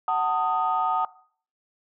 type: chord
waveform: sine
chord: D# diminished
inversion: first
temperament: just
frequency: 746.7 / 896 / 1244.5 Hz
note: F#5 / A5 / D#6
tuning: +16 / +31 / 0 cents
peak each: -25 dBFS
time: 0.08-1.05 s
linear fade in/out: 2 ms
effects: noise-tail reverb RT60 0.5 s tail -19 dB re dry + tanh soft clip ceiling -13 dBFS